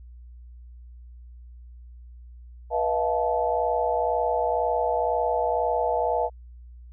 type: tone cluster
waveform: sine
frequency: 486.2 / 635 / 697 / 870 Hz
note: B4 / D#5 / F5 / A5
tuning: -27 / +35 / -4 / -20 cents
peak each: -27 dBFS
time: 2.7-6.3 s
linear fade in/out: 50 ms
effects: added 60 Hz sine -42 dBFS peak until 6.92 s